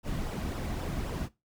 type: noise with flanger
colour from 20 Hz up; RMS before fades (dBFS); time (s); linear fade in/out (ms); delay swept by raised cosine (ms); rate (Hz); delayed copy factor
brown; -34; 0.03-1.29; 50; 0.45 to 2.35; 3.8; -0.55
effects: noise-tail reverb RT60 0.2 s tail -17 dB re dry